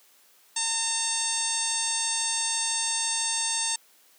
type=harmonic tone; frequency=906 Hz; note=A#5; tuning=50 cents flat; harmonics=1 / 2 / 3 / 4 / 5 / 6 / 7 / 8 / 9 / 10; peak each=-36 / -39 / -38 / -34 / -35 / -37 / -32 / -38 / -29 / -40 dBFS; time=0.56-3.76 s; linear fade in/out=5 ms; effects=white hiss -59 dBFS RMS until 4.18 s + high-pass 300 Hz 12 dB/octave